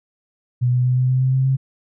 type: tone with pitch steps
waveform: sine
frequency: 123.47 / 124.83 / 126.21 / 127.6 / 129.01 / 130.43 / 131.87 / 133.33 Hz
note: B2 / B2 / B2 / C3 / C3 / C3 / C3 / C3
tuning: 0 / +19 / +38 / -43 / -24 / -5 / +14 / +33 cents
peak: -14 dBFS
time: 0.61-1.57 s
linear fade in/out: 20 ms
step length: 120 ms
effects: none